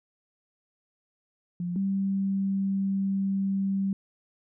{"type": "tone pair in turn", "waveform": "sine", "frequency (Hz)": [175.9, 194.95], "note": ["F3", "G3"], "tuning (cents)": [13, -9], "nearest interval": "major second", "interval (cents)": 178, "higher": "second", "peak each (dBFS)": [-28, -24], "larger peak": "second", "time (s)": [[1.6, 1.76], [1.76, 3.93]], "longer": "second", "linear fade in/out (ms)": 2, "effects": []}